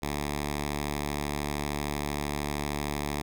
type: tone with notch filter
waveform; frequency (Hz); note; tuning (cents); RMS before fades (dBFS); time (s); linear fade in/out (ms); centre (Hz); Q
5% pulse; 73; D2; -10; -32; 0.02-3.22; 10; 530; 1.7
effects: none